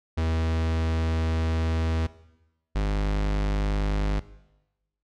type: tone pair in turn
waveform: 45% pulse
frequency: 80.9 / 50.63 Hz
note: E2 / G#1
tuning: -32 / -43 cents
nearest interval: minor sixth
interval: 811 cents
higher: first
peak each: -23 / -22 dBFS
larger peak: second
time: 0.17-2.07 / 2.75-4.2 s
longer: first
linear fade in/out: 10 ms
effects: noise-tail reverb RT60 1.0 s tail -18 dB re dry + low-pass 5000 Hz 12 dB/octave